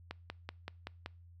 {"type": "click train", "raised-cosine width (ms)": 0.3, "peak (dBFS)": -24, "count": 6, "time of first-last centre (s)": [0.11, 1.061], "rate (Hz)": 5.26, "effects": ["noise-tail reverb RT60 0.4 s tail -26 dB re dry", "added 86 Hz sine -54 dBFS peak until 1.4 s"]}